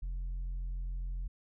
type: tone with tanh clipping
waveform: sine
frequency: 43.65 Hz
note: F1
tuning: in tune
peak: -35 dBFS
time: 0.02-1.28 s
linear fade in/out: 10 ms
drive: 3 dB
effects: none